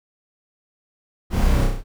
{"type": "noise with echo", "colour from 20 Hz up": "brown", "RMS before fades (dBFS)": -19, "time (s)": [1.3, 1.68], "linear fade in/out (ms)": 50, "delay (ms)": 32, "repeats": 5, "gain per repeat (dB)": -3, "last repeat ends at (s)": 1.84, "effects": []}